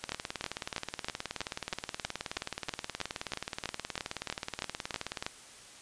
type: two click trains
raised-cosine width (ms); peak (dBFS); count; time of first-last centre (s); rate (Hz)
0.2; -17 / -15; 99 / 17; 0.04-5.225 / 0.12-5.265; 18.9 / 3.11
effects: white hiss -52 dBFS RMS until 5.81 s + resampled to 22050 Hz